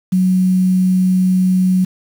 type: tone with quantisation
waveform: sine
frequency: 185 Hz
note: F#3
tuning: in tune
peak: -10 dBFS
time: 0.12-1.85 s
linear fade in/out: 10 ms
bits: 6
effects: none